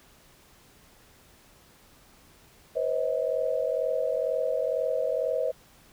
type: tone cluster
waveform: sine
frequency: 494.9 / 537 / 635 Hz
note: B4 / C5 / D#5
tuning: +4 / +45 / +35 cents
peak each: -29 dBFS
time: 2.75-5.52 s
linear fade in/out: 20 ms
effects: pink hiss -57 dBFS RMS until 5.92 s